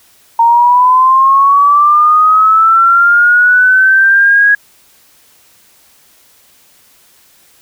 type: linear sweep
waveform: sine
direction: up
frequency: 919 to 1661.2 Hz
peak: -4 dBFS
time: 0.39-4.55 s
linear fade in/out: 5 ms
effects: white hiss -47 dBFS RMS until 7.61 s